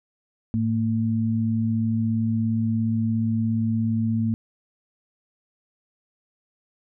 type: tone pair together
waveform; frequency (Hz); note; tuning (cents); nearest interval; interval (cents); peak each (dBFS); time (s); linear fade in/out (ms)
sine; 108.68 / 225.8; A2 / A3; -21 / +45; octave + minor second; 1266; -24 / -22; 0.54-4.34; 0
effects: none